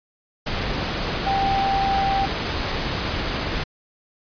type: tone in noise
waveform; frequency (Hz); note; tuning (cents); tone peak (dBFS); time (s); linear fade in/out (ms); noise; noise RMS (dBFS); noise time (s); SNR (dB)
sine; 784; G5; 0; -19; 1.26-2.26; 10; pink; -25; 0.46-3.64; +3
effects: resampled to 11025 Hz